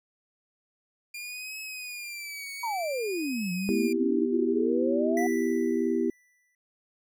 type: tone with vibrato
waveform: sawtooth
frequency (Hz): 2394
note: D7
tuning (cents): +33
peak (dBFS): -33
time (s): 1.14-3.93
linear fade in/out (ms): 5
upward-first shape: triangle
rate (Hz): 0.54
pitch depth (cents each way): 130
type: exponential two-way sweep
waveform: sine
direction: down then up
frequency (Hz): 980 to 175.3 to 735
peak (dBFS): -28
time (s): 2.63-5.27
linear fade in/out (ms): 5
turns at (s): 3.52
type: chord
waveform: sine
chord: E minor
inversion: second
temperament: equal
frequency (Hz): 246.9 / 329.6 / 392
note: B3 / E4 / G4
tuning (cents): 0 / 0 / 0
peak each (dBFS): -28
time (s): 3.69-6.1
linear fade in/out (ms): 0
type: tone with exponential decay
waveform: square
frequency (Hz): 1975.5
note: B6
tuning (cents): 0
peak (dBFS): -32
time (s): 5.17-6.55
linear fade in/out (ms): 2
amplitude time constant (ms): 300
effects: none